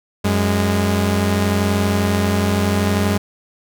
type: tone pair together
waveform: sawtooth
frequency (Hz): 92.5 / 205.7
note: F#2 / G#3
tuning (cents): 0 / -16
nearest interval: octave + major second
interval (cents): 1384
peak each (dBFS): -14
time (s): 0.24-3.18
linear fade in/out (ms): 10
effects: none